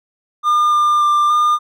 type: tone with pitch steps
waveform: triangle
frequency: 1207 / 1200 / 1189 / 1209 Hz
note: D6 / D6 / D6 / D6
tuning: +47 / +37 / +21 / +50 cents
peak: -9 dBFS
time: 0.43-1.59 s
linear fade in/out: 50 ms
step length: 290 ms
effects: none

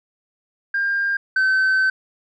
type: tone pair in turn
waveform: sine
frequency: 1602 / 1534.5 Hz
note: G6 / G6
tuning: +37 / -37 cents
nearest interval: minor second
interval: 74 cents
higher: first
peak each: -17 / -12 dBFS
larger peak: second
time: 0.74-1.17 / 1.36-1.9 s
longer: second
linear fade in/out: 5 ms
effects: tanh soft clip ceiling -14 dBFS

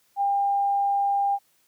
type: tone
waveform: sine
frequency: 800 Hz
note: G5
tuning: 35 cents sharp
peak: -20 dBFS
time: 0.16-1.39 s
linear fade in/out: 50 ms
effects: white hiss -65 dBFS RMS until 1.67 s + high-pass 80 Hz 12 dB/octave

